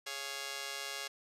5% pulse chord, Db major, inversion second, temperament just, 415.8 / 554.4 / 693 Hz, Ab4 / Db5 / F5, +2 / 0 / -14 cents, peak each -34 / -32 / -35 dBFS, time 0.06-1.08 s, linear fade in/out 10 ms, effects resampled to 32000 Hz

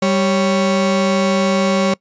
35% pulse tone pair together, 195.82 / 554.4 Hz, G3 / C#5, -2 / 0 cents, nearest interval octave + tritone, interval 1802 cents, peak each -14 / -15 dBFS, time 0.02-1.94 s, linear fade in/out 5 ms, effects noise-tail reverb RT60 0.1 s tail -23 dB re dry + resampled to 16000 Hz

